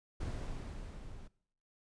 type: noise with level ramp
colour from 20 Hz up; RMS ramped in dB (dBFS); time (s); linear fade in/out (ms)
brown; -37 to -50; 0.2-1.28; 10
effects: noise-tail reverb RT60 0.6 s tail -21 dB re dry + resampled to 22050 Hz